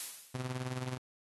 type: noise with exponential decay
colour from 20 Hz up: blue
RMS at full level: -36 dBFS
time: 0-0.6 s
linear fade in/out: 1 ms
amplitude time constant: 130 ms
type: tone with tremolo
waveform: sawtooth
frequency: 127.5 Hz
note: C3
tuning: 44 cents flat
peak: -29 dBFS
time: 0.34-0.98 s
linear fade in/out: 10 ms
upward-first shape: triangle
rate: 19 Hz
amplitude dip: 70%
effects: AAC 32 kbps